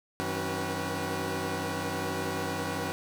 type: tone cluster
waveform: 15% pulse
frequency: 94.4 / 159.1 / 271.1 / 376.5 / 486.8 Hz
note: F#2 / D#3 / C#4 / F#4 / B4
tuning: +35 / +39 / -38 / +30 / -25 cents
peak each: -31 dBFS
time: 0.2-2.92 s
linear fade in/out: 0 ms
effects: 8-bit